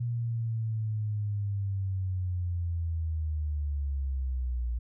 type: linear sweep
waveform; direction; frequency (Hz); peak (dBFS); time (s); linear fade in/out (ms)
sine; down; 120 to 58.27; -28; 0-4.79; 10
effects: none